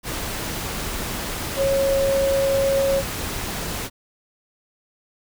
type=tone in noise; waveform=sine; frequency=547 Hz; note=C#5; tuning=23 cents flat; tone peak=-17 dBFS; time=1.56-3.03 s; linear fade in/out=50 ms; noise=pink; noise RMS=-28 dBFS; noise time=0.03-3.9 s; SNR=+8 dB; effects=none